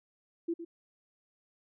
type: tone with echo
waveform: sine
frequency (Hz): 336.8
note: E4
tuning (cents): +37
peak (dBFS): -29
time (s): 0.48-0.54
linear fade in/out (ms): 10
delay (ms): 110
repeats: 1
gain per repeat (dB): -10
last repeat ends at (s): 0.65
effects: none